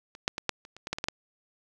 clicks, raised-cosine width 0.2 ms, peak -28 / -8 / -15 / -8 / -30 / -29 / -18 / -12 / -17 / -12 / -10 dBFS, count 11, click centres 0.151 / 0.279 / 0.381 / 0.493 / 0.651 / 0.766 / 0.871 / 0.93 / 0.985 / 1.041 / 1.085 s, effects none

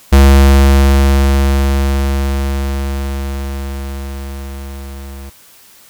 square tone with level ramp, 68.6 Hz, C#2, 17 cents flat, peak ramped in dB -3 to -28 dBFS, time 0.12-5.3 s, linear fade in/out 10 ms, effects white hiss -43 dBFS RMS until 5.89 s

